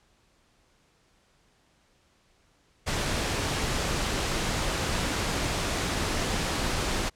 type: noise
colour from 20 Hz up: pink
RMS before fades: -28 dBFS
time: 2.86-7.1 s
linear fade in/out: 20 ms
effects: pink hiss -65 dBFS RMS until 7.15 s + low-pass 8000 Hz 12 dB/octave